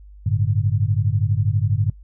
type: chord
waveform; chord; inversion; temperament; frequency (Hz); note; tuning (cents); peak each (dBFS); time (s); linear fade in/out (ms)
sine; G suspended second; none; just; 98 / 110.25 / 147; G2 / A2 / D3; 0 / +4 / +2; -20 / -20 / -25; 0.26-1.9; 5
effects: noise-tail reverb RT60 0.1 s tail -22 dB re dry + added 50 Hz sine -40 dBFS peak until 2.03 s